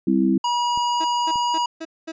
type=chord; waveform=sine; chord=C major; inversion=second; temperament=equal with one note detuned; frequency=196 / 261.6 / 328.5 Hz; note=G3 / C4 / E4; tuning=0 / 0 / -6 cents; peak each=-20 dBFS; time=0.07-0.38 s; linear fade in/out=5 ms
type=tone; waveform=square; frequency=963 Hz; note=B5; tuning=44 cents flat; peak=-20 dBFS; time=0.44-1.66 s; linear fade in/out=5 ms
type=clicks; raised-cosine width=3 ms; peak=-26 dBFS; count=2; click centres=0.775 / 1.358 s
type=tone bursts; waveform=30% pulse; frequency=323.4 Hz; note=E4; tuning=33 cents flat; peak=-26 dBFS; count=5; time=1-2.12 s; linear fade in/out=10 ms; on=48 ms; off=220 ms
effects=resampled to 16000 Hz